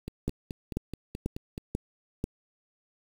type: two click trains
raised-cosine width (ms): 3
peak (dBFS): -16 / -23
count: 5 / 8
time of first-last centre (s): 0.28-2.241 / 0.08-1.579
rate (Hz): 2.04 / 4.67
effects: 7-bit